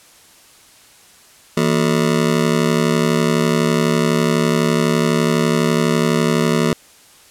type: ring-modulated tone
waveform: 25% pulse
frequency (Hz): 200.3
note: G3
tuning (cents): +38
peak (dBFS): -7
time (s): 1.57-6.73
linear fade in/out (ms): 2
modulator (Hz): 36
effects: white hiss -47 dBFS RMS until 7.3 s + low-pass 11000 Hz 12 dB/octave